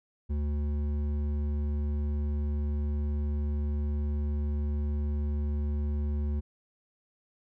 sine tone with hard clipping, 73.42 Hz, D2, in tune, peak -29 dBFS, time 0.29-6.41 s, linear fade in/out 20 ms, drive 9 dB, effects none

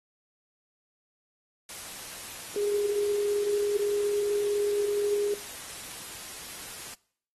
sine tone in noise, 410.2 Hz, G#4, 21 cents flat, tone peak -25 dBFS, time 2.56-5.34 s, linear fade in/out 2 ms, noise white, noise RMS -41 dBFS, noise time 1.69-6.94 s, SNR +13 dB, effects noise-tail reverb RT60 0.6 s tail -23 dB re dry + AAC 32 kbps

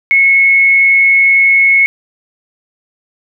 sine tone with frequency modulation, 2189 Hz, C#7, 22 cents flat, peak -5 dBFS, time 0.11-1.86 s, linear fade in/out 0 ms, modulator 111 Hz, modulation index 0.24, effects none

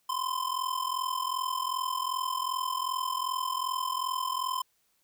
square ring-modulated tone, 1034 Hz, C6, 21 cents flat, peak -27 dBFS, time 0.09-4.62 s, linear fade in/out 2 ms, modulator 21.3 Hz, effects white hiss -72 dBFS RMS until 5.03 s

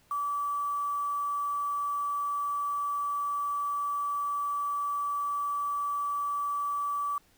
sine tone with quantisation, 1153 Hz, D6, 32 cents flat, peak -28 dBFS, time 0.11-7.18 s, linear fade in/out 2 ms, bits 8, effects pink hiss -64 dBFS RMS until 7.37 s

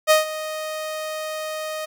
sawtooth tone with ADSR envelope, 622.3 Hz, D#5, in tune, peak -7 dBFS, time 0.07-1.86 s, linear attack 36 ms, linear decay 140 ms, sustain -16 dB, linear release 15 ms, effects none

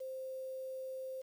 sine tone with quantisation, 523.3 Hz, C5, in tune, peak -40 dBFS, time 0-1.22 s, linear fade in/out 10 ms, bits 10, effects none

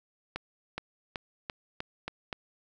accelerating click train, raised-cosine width 0.3 ms, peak -18 dBFS, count 7, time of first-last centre 0.36-2.328 s, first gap 420 ms, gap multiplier 0.9, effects none

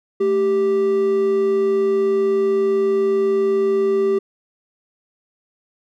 triangle tone pair together, 219.5 / 392 Hz, A3 / G4, -4 / 0 cents, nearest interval minor seventh, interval 1004 cents, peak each -25 / -13 dBFS, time 0.2-4.19 s, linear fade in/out 10 ms, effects none

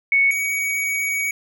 sine / square tone pair in turn, 2217 / 2254 Hz, C#7 / C#7, 0 / +28 cents, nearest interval unison, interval 28 cents, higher second, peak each -13 / -21 dBFS, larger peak first, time 0.12-0.31 / 0.31-1.31 s, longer second, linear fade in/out 2 ms, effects none

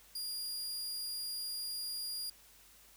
sawtooth tone, 4831 Hz, D8, 48 cents sharp, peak -35 dBFS, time 0.15-2.3 s, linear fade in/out 5 ms, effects added 50 Hz sine -69 dBFS peak until 2.96 s + white hiss -61 dBFS RMS until 2.96 s

